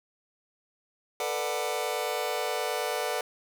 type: chord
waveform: sawtooth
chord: B minor seventh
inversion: third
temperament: just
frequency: 444.5 / 493.9 / 592.7 / 740.8 Hz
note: A4 / B4 / D5 / F#5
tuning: +18 / 0 / +16 / +2 cents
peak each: -30 dBFS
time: 1.2-3.21 s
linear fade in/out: 2 ms
effects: none